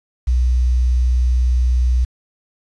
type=tone with quantisation; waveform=sine; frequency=61.74 Hz; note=B1; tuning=in tune; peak=-12 dBFS; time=0.27-2.05 s; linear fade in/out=10 ms; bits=7; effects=resampled to 22050 Hz